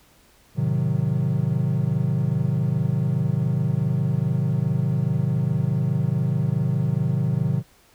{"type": "chord", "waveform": "triangle", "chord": "A diminished seventh", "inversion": "none", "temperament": "equal with one note detuned", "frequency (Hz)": [108.24, 130.81, 155.56, 185], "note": ["A2", "C3", "Eb3", "Gb3"], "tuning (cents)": [-28, 0, 0, 0], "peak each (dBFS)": [-26, -21, -22, -26], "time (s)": [0.55, 7.63], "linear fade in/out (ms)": 50, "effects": ["pink hiss -56 dBFS RMS until 7.94 s"]}